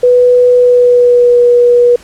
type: tone with pitch glide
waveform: sine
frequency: 493.9 to 484 Hz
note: B4 to B4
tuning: 0 to -35 cents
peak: -3 dBFS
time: 0.03-1.96 s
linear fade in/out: 5 ms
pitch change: -35 cents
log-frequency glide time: 0.56-1.4 s
effects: pink hiss -38 dBFS RMS until 2.03 s + low-pass 10000 Hz 12 dB/octave